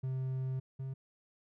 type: tone pair in turn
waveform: triangle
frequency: 130.81 / 133.1 Hz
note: C3 / C3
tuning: 0 / +30 cents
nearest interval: unison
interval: 30 cents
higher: second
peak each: -31 / -35 dBFS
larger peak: first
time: 0.03-0.6 / 0.79-0.94 s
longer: first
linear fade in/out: 10 ms
effects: none